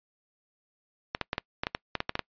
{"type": "clicks", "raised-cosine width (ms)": 0.3, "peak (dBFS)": -12, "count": 12, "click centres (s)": [1.149, 1.213, 1.331, 1.381, 1.635, 1.669, 1.749, 1.953, 2.004, 2.094, 2.154, 2.193], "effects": ["noise-tail reverb RT60 0.1 s tail -25 dB re dry", "resampled to 11025 Hz"]}